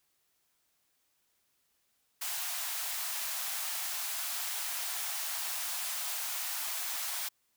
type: high-pass noise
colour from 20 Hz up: white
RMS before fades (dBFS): -36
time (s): 2.21-7.29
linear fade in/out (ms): 10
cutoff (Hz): 630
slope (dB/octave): 96
effects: white hiss -75 dBFS RMS until 7.56 s